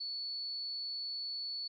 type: tone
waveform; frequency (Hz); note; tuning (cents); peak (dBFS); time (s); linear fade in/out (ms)
sine; 4435; C#8; 0; -37; 0-1.68; 10
effects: none